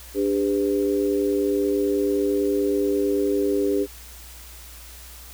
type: tone cluster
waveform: sine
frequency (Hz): 292.7 / 401.9 / 502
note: D4 / G4 / B4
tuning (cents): -6 / +43 / +28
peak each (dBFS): -24 / -21 / -28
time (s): 0.14-3.87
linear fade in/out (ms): 50
effects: added 60 Hz sine -43 dBFS peak until 5.33 s + white hiss -44 dBFS RMS until 5.33 s